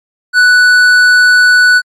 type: tone with tanh clipping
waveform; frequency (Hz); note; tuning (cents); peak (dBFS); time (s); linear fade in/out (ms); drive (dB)
triangle; 1483; F#6; +4; -5; 0.33-1.82; 50; 14
effects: MP3 64 kbps